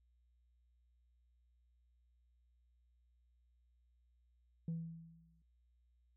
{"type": "tone with exponential decay", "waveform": "sine", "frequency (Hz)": 164.81, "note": "E3", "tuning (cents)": 0, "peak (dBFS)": -34, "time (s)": [4.68, 5.42], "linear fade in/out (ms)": 2, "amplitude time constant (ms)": 160, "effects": ["tanh soft clip ceiling -35 dBFS", "added 60 Hz sine -70 dBFS peak until 6.16 s"]}